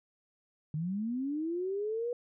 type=linear sweep; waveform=sine; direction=up; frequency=146.83 to 490 Hz; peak=-31 dBFS; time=0.74-2.13 s; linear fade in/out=2 ms; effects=none